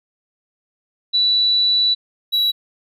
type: tone pair in turn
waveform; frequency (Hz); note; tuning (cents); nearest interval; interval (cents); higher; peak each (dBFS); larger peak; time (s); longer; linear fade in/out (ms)
sine / triangle; 3951 / 3910; B7 / B7; 0 / -18; unison; 18; first; -13; neither; 1.13-1.95 / 2.32-2.52; first; 20
effects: none